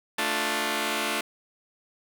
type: chord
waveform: 5% pulse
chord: D minor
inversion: second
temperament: just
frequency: 220.2 / 293.7 / 352.4 Hz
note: A3 / D4 / F4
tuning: +2 / 0 / +16 cents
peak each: -19 dBFS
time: 0.18-1.21 s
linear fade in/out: 5 ms
effects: none